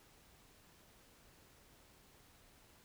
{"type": "silence", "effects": ["pink hiss -65 dBFS RMS until 2.84 s"]}